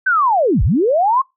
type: linear two-way sweep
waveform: sine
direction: down then up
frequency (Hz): 1568 to 35.76 to 1092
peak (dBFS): -11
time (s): 0.06-1.22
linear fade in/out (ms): 10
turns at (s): 0.63
effects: noise-tail reverb RT60 0.2 s tail -23 dB re dry